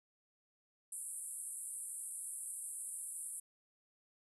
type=band-pass noise; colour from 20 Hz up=white; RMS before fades=-45 dBFS; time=0.92-3.4 s; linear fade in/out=5 ms; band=8200 to 11000 Hz; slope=96 dB/octave; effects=none